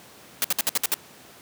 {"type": "noise bursts", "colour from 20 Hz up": "white", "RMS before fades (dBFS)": -22, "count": 7, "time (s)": [0.42, 0.941], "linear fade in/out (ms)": 0, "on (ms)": 23, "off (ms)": 60, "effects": ["pink hiss -48 dBFS RMS until 1.41 s", "high-pass 150 Hz 12 dB/octave"]}